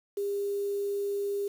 sine tone with quantisation, 402.7 Hz, G4, 47 cents sharp, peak -28 dBFS, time 0.17-1.48 s, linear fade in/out 5 ms, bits 8, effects none

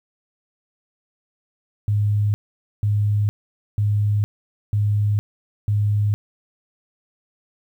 sine tone bursts, 103.83 Hz, G#2, in tune, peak -16 dBFS, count 5, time 1.88-6.14 s, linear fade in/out 0 ms, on 460 ms, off 490 ms, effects 9-bit

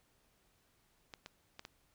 clicks, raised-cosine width 0.2 ms, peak -29 dBFS, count 4, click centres 1.138 / 1.261 / 1.594 / 1.651 s, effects pink hiss -73 dBFS RMS until 1.94 s

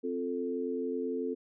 sine chord, F major, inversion second, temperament equal, 261.6 / 349.2 / 440 Hz, C4 / F4 / A4, 0 / 0 / 0 cents, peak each -35 / -38 / -34 dBFS, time 0.03-1.35 s, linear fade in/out 20 ms, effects none

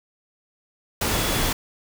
sine tone in noise, 3395 Hz, G#7, 37 cents sharp, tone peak -34 dBFS, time 1.12-1.5 s, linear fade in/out 5 ms, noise pink, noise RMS -23 dBFS, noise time 1.01-1.53 s, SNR -14 dB, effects none

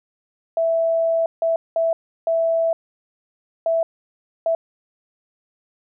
sine tone bursts at uneven times, 659.3 Hz, E5, in tune, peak -16 dBFS, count 6, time 0.57-1.26 / 1.42-1.56 / 1.76-1.93 / 2.27-2.73 / 3.66-3.83 / 4.46-4.55 s, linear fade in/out 2 ms, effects none

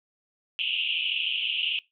pink band-pass noise, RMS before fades -28 dBFS, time 0.59-1.79 s, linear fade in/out 0 ms, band 2600 to 3200 Hz, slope 96 dB/octave, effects noise-tail reverb RT60 0.2 s tail -22 dB re dry

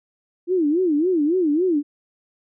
sine tone with vibrato, 329.6 Hz, E4, in tune, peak -16 dBFS, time 0.47-1.83 s, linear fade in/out 50 ms, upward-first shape sine, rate 3.6 Hz, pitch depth 230 cents each way, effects none

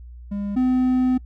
triangle tone pair in turn, 202.2 / 254.8 Hz, G#3 / C4, -46 / -46 cents, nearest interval major third, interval 400 cents, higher second, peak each -22 / -14 dBFS, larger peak second, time 0.31-0.56 / 0.56-1.18 s, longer second, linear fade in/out 10 ms, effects noise-tail reverb RT60 0.1 s tail -24 dB re dry + added 60 Hz sine -37 dBFS peak until 1.25 s

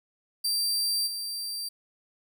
sawtooth tone with level steps, 4699 Hz, D8, in tune, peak -22 / -29 dBFS, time 0.44-1.69 s, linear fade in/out 10 ms, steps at 1.06 s, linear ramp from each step 20 ms, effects none

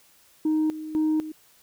sine tone with tremolo, 311.1 Hz, D#4, in tune, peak -18 dBFS, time 0.45-1.32 s, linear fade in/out 5 ms, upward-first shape square, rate 2 Hz, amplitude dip 80%, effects tanh soft clip ceiling -18 dBFS + white hiss -58 dBFS RMS until 1.62 s

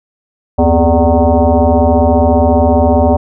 sine tone with frequency modulation, 256.4 Hz, C4, 35 cents flat, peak -6 dBFS, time 0.58-3.17 s, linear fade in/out 10 ms, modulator 166 Hz, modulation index 3.3, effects none

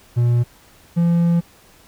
triangle tone pair in turn, 120 / 170.49 Hz, B2 / F3, -49 / -41 cents, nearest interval tritone, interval 608 cents, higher second, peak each -11 dBFS, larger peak neither, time 0.16-0.44 / 0.96-1.41 s, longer second, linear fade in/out 20 ms, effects pink hiss -50 dBFS RMS until 1.87 s

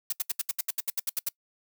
blue noise bursts, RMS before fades -28 dBFS, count 13, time 0.1-1.289 s, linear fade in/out 5 ms, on 25 ms, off 72 ms, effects noise-tail reverb RT60 0.1 s tail -24 dB re dry

